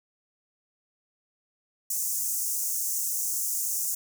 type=high-pass noise; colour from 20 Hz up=pink; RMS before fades=-29 dBFS; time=1.9-3.95 s; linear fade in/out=5 ms; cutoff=6100 Hz; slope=48 dB/octave; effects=none